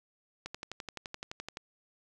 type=click train; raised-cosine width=0.2 ms; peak=-22 dBFS; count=14; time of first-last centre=0.46-1.571 s; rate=11.7 Hz; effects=none